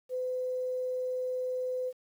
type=tone with quantisation; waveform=sine; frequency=507 Hz; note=B4; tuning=45 cents sharp; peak=-30 dBFS; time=0.09-1.93 s; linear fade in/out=50 ms; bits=10; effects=none